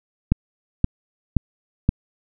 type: click train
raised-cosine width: 5 ms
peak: -3 dBFS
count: 4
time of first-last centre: 0.32-1.891 s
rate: 1.91 Hz
effects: none